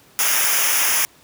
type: noise with comb filter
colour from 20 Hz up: white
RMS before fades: -18 dBFS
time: 0.19-1.05 s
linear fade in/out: 0 ms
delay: 0.24 ms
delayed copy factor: -0.8
effects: pink hiss -51 dBFS RMS until 1.23 s + high-pass 100 Hz 12 dB/octave